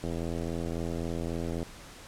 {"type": "click train", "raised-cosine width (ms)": 2, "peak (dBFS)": -21, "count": 134, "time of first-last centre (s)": [0.04, 1.629], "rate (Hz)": 83.7, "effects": ["pink hiss -48 dBFS RMS until 2.07 s", "low-pass 10000 Hz 12 dB/octave"]}